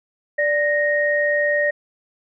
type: tone pair together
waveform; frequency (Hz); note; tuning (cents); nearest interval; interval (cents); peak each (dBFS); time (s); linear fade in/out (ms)
sine; 587.3 / 1864.7; D5 / A#6; 0 / 0; octave + minor sixth; 2000; -19; 0.38-1.71; 10
effects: none